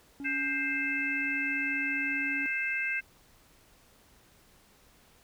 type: tone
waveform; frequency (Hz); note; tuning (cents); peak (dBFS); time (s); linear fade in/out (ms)
triangle; 280; C#4; +18; -35; 0.2-2.46; 0
type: harmonic tone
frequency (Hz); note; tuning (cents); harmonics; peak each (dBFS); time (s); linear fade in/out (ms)
525; C5; +6; 3 / 4 / 5; -33 / -33 / -33; 0.24-3.01; 20
effects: pink hiss -61 dBFS RMS until 5.23 s